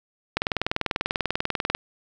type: click train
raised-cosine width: 0.3 ms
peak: -7 dBFS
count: 29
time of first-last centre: 0.37-1.749 s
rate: 20.3 Hz
effects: none